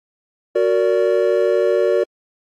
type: chord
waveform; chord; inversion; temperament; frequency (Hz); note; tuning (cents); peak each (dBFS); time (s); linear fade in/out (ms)
triangle; Gb augmented; none; just; 370 / 462.5 / 578.1; Gb4 / Bb4 / D5; 0 / -14 / -27; -16; 0.55-2.04; 10
effects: AAC 64 kbps